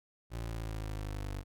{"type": "exponential sweep", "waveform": "25% pulse", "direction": "down", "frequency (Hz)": [58.27, 48.39], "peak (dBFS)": -33, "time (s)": [0.3, 1.44], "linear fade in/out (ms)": 50, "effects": []}